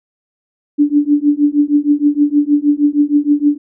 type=tone with tremolo; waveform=sine; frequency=292 Hz; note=D4; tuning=10 cents flat; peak=-5 dBFS; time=0.78-3.58 s; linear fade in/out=20 ms; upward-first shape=triangle; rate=6.4 Hz; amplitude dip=100%; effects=none